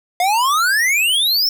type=exponential sweep; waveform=square; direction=up; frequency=698.5 to 5490 Hz; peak=-14 dBFS; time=0.2-1.49 s; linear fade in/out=2 ms; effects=none